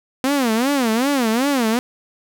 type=tone with vibrato; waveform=sawtooth; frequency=251 Hz; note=B3; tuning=28 cents sharp; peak=-12 dBFS; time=0.24-1.79 s; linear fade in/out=0 ms; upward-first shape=sine; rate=2.6 Hz; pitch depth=240 cents each way; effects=none